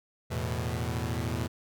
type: chord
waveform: sawtooth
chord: E suspended fourth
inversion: none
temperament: equal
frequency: 82.41 / 110 / 123.47 Hz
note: E2 / A2 / B2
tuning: 0 / 0 / 0 cents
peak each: -30 dBFS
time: 0.3-1.48 s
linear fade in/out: 20 ms
effects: none